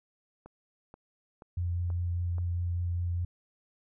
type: click train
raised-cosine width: 1 ms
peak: -34 dBFS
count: 5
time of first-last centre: 0.46-2.383 s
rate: 2.08 Hz
type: tone with vibrato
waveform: sine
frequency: 87.31 Hz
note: F2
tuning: in tune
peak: -28 dBFS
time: 1.57-3.25 s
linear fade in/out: 5 ms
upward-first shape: triangle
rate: 5 Hz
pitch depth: 15 cents each way
effects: none